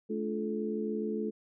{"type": "harmonic tone with a mistuned harmonic", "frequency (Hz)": 72, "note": "D2", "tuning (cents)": -34, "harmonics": [3, 4, 5, 6], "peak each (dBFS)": [-34, -42, -38, -35], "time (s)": [0.09, 1.31], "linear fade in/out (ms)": 20, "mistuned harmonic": 5, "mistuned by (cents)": -74, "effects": []}